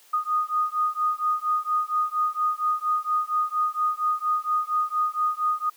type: beating tone pair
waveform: sine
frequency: 1234 / 1238.3 Hz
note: D#6 / D#6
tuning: -15 / -9 cents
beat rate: 4.3 Hz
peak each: -25 dBFS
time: 0.13-5.7 s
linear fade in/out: 10 ms
effects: white hiss -55 dBFS RMS until 5.76 s + high-pass 400 Hz 12 dB/octave